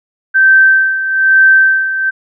sine tone with tremolo, 1554 Hz, G6, 16 cents flat, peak -3 dBFS, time 0.34-2.11 s, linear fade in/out 20 ms, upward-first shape sine, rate 1.1 Hz, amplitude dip 70%, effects none

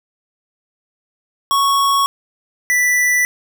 square tone pair in turn, 1108.7 / 1975.5 Hz, C#6 / B6, 0 / 0 cents, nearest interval minor seventh, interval 1000 cents, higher second, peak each -13 dBFS, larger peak neither, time 1.51-2.06 / 2.7-3.25 s, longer neither, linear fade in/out 0 ms, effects none

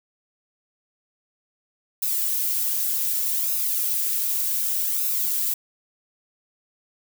violet noise with flanger, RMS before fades -24 dBFS, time 2.02-5.54 s, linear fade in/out 5 ms, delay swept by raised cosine 0.77 to 3.67 ms, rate 0.66 Hz, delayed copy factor +0.6, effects none

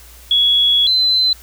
sine tone pair in turn, 3359 / 4052 Hz, G#7 / B7, +19 / +44 cents, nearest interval minor third, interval 325 cents, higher second, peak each -10 / -11 dBFS, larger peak first, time 0.31-0.87 / 0.87-1.33 s, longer first, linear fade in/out 2 ms, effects added 60 Hz sine -41 dBFS peak until 1.42 s + white hiss -43 dBFS RMS until 1.42 s

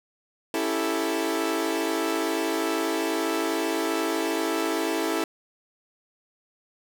sawtooth chord, A dominant seventh, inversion first, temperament equal, 277.2 / 329.6 / 392 / 440 Hz, C#4 / E4 / G4 / A4, 0 / 0 / 0 / 0 cents, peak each -29 / -23 / -29 / -26 dBFS, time 0.54-5.24 s, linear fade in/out 2 ms, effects none

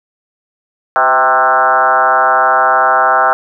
sine tone with frequency modulation, 1060 Hz, C6, 22 cents sharp, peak -7 dBFS, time 0.96-3.33 s, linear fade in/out 0 ms, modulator 137 Hz, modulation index 3.2, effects none

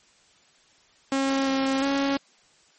sawtooth tone with pitch steps, 271 / 268.8 / 276.7 Hz, C#4 / C4 / C#4, -39 / +47 / -3 cents, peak -18 dBFS, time 1.12-2.17 s, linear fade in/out 2 ms, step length 350 ms, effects white hiss -59 dBFS RMS until 2.78 s + MP3 32 kbps

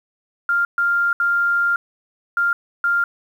sine tone bursts at uneven times, 1396.9 Hz, F6, in tune, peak -15 dBFS, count 5, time 0.49-0.65 / 0.78-1.13 / 1.2-1.76 / 2.37-2.53 / 2.84-3.04 s, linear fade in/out 2 ms, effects 8-bit

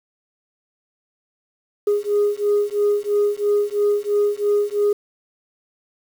sine beating tone pair, 410.8 / 413.8 Hz, G#4 / G#4, -19 / -6 cents, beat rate 3 Hz, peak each -18 dBFS, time 1.87-4.93 s, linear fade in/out 5 ms, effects tanh soft clip ceiling -12 dBFS + 7-bit

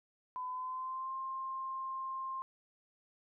sine tone with pitch glide, 1008 to 1057.5 Hz, B5 to C6, +35 to +18 cents, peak -37 dBFS, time 0.36-2.42 s, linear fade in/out 0 ms, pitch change +83 cents, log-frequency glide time 0.47-1.13 s, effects none

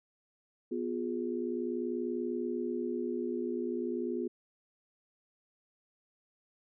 sine chord, F diminished, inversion second, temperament equal with one note detuned, 246.9 / 354.9 / 415.3 Hz, Cb4 / F4 / Ab4, 0 / +28 / 0 cents, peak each -36 / -35 / -38 dBFS, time 0.71-4.28 s, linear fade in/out 10 ms, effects none

